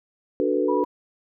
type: chord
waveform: sine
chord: B minor seventh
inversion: first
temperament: equal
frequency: 293.7 / 370 / 440 / 493.9 Hz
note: D4 / F#4 / A4 / B4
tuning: 0 / 0 / 0 / 0 cents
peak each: -25 dBFS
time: 0.4-0.84 s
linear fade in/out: 0 ms
type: tone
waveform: sine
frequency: 974 Hz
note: B5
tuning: 24 cents flat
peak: -26 dBFS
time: 0.68-0.85 s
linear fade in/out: 10 ms
effects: none